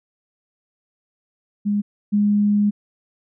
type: tone pair in turn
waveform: sine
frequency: 205.4 / 206.3 Hz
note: G#3 / G#3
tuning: -19 / -11 cents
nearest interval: unison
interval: 8 cents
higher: second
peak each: -17 / -14 dBFS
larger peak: second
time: 1.65-1.82 / 2.12-2.71 s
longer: second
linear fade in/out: 20 ms
effects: none